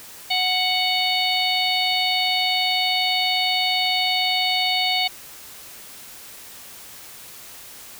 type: harmonic tone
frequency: 740 Hz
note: F#5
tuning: in tune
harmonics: 1 / 3 / 4 / 5 / 6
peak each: -25 / -25 / -25 / -25 / -25 dBFS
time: 0.3-5.08 s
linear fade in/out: 10 ms
effects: white hiss -41 dBFS RMS until 7.99 s